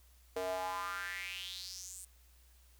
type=tone with high-pass filter sweep; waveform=square; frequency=92.5 Hz; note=F#2; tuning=in tune; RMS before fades=-41 dBFS; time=0.36-2.05 s; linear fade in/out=5 ms; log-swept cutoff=500 to 8900 Hz; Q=5.1; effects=added 61 Hz sine -61 dBFS peak until 2.79 s + white hiss -68 dBFS RMS until 2.79 s